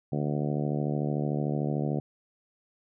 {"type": "harmonic tone", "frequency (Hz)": 73.42, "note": "D2", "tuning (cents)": 0, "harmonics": [2, 3, 4, 5, 6, 7, 8, 9, 10], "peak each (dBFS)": [-29, -33, -35, -37, -39, -40, -41, -42, -43], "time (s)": [0.12, 2], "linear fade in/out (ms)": 5, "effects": []}